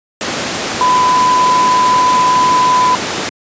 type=tone in noise; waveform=sine; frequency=1003 Hz; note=B5; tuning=26 cents sharp; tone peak=-8 dBFS; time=0.81-2.95 s; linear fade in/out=0 ms; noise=pink; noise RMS=-17 dBFS; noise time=0.21-3.29 s; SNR=+6 dB; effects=high-pass 200 Hz 12 dB/octave + resampled to 16000 Hz